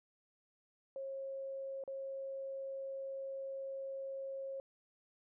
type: tone with dropouts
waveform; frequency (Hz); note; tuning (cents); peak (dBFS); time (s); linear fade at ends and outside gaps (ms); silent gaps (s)
sine; 541; C#5; -42; -40; 0.96-4.6; 1; 1.838-1.877
effects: none